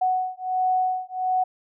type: beating tone pair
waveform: sine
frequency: 741 / 742.4 Hz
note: F#5 / F#5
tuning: +2 / +6 cents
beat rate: 1.4 Hz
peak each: -24 dBFS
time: 0.01-1.44 s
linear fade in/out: 10 ms
effects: none